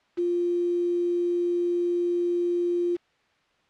sine tone with quantisation, 349.2 Hz, F4, in tune, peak -22 dBFS, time 0.17-2.97 s, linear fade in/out 20 ms, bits 7, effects white hiss -65 dBFS RMS until 3.69 s + low-pass 3000 Hz 12 dB/octave

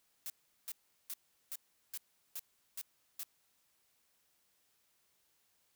blue noise bursts, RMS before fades -42 dBFS, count 8, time 0.26-3.232 s, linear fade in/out 0 ms, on 39 ms, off 380 ms, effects white hiss -75 dBFS RMS until 5.75 s

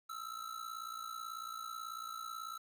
square ring-modulated tone, 1318.5 Hz, E6, in tune, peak -40 dBFS, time 0.09-2.58 s, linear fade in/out 10 ms, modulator 29.1 Hz, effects 11-bit

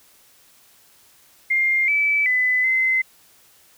sine tone with pitch steps, 2113 / 2306 / 2007 / 2056 Hz, C7 / D7 / B6 / C7, +16 / -32 / +27 / -31 cents, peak -16 dBFS, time 1.5-3.02 s, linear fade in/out 10 ms, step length 380 ms, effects white hiss -54 dBFS RMS until 3.77 s

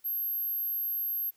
sine tone, 12544 Hz, G9, in tune, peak -29 dBFS, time 0.04-1.31 s, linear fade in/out 20 ms, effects white hiss -68 dBFS RMS until 1.36 s

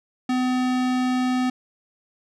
square tone with low-pass filter, 253.2 Hz, B3, 43 cents sharp, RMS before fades -22 dBFS, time 0.29-1.5 s, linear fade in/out 5 ms, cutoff 6400 Hz, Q 0.51, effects none

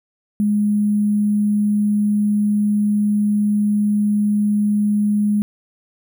sine tone with sample-and-hold, 207.7 Hz, G#3, in tune, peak -14 dBFS, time 0.4-5.42 s, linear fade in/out 0 ms, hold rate 11025 Hz, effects none

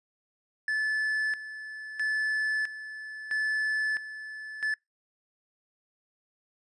triangle tone with tremolo, 1736 Hz, A6, 24 cents flat, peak -24 dBFS, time 0.68-4.74 s, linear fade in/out 2 ms, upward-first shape square, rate 0.76 Hz, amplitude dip 75%, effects noise-tail reverb RT60 0.2 s tail -26 dB re dry + resampled to 24000 Hz

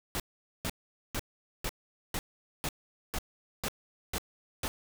pink noise bursts, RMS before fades -33 dBFS, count 10, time 0.15-4.68 s, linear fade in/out 0 ms, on 48 ms, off 450 ms, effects none

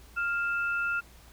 sine tone pair together, 1398.2 / 2637 Hz, F6 / E7, +2 / 0 cents, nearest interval major seventh, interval 1098 cents, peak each -27 / -36 dBFS, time 0.16-1.01 s, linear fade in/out 20 ms, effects added 60 Hz sine -54 dBFS peak until 1.32 s + pink hiss -56 dBFS RMS until 1.32 s

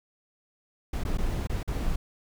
brown noise with dropouts, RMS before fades -28 dBFS, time 0.93-1.96 s, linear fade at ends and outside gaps 5 ms, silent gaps 1.037-1.05 / 1.174-1.183 / 1.472-1.495 / 1.631-1.676 s, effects none

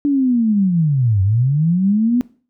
sine linear two-way sweep, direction down then up, 292.1 to 92.5 to 250.7 Hz, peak -12 dBFS, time 0.05-2.21 s, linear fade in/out 0 ms, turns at 1.22 s, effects noise-tail reverb RT60 0.4 s tail -19 dB re dry

